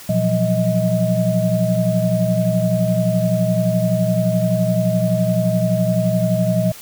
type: tone cluster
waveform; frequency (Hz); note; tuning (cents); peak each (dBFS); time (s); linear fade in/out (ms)
sine; 120.7 / 174 / 185.7 / 631; B2 / F3 / F#3 / D#5; -39 / -6 / +7 / +24; -20; 0.09-6.72; 5
effects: white hiss -38 dBFS RMS until 6.81 s